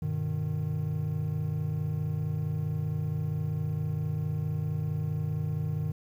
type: chord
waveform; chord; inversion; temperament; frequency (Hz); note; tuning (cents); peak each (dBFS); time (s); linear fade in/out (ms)
triangle; G augmented; none; just; 98 / 122.5 / 153.12; G2 / B2 / D#3; 0 / -14 / -27; -32 / -34 / -28; 0.02-5.92; 5
effects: 10-bit